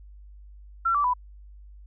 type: tone with pitch steps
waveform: sine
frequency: 1356 / 1160.2 / 992.7 Hz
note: E6 / D6 / B5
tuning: +49 / -21 / +9 cents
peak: -20 dBFS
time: 0.85-1.138 s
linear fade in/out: 10 ms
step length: 96 ms
effects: added 50 Hz sine -44 dBFS peak until 1.86 s